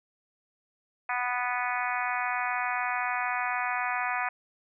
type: harmonic tone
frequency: 246.9 Hz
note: B3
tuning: in tune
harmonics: 3 / 4 / 5 / 6 / 7 / 8 / 9 / 10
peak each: -33 / -34 / -35 / -36 / -36 / -37 / -38 / -38 dBFS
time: 1.09-4.29 s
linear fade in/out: 5 ms
effects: none